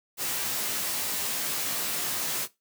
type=noise with comb filter; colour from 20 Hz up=white; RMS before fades=-30 dBFS; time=0.17-2.48 s; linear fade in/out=50 ms; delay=16 ms; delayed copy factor=-0.6; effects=noise-tail reverb RT60 0.2 s tail -18 dB re dry + high-pass 100 Hz 12 dB/octave